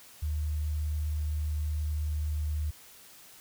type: tone with vibrato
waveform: sine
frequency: 75.8 Hz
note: D#2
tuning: 45 cents flat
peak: -28 dBFS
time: 0.22-2.71 s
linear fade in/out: 10 ms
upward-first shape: sine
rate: 19 Hz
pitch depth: 14 cents each way
effects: white hiss -53 dBFS RMS until 3.4 s